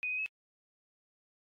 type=tone with pitch steps; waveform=sine; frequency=2492 / 2509 / 2576 Hz; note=D#7 / D#7 / E7; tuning=+2 / +14 / -41 cents; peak=-32 dBFS; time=0.03-0.261 s; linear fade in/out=0 ms; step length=77 ms; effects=AAC 48 kbps